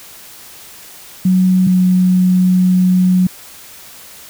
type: tone pair in turn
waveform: sine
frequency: 185 / 183.3 Hz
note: F#3 / F#3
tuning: 0 / -16 cents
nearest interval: unison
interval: 16 cents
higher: first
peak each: -8 dBFS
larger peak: neither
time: 1.25-1.67 / 1.67-3.27 s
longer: second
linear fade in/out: 5 ms
effects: white hiss -37 dBFS RMS until 4.29 s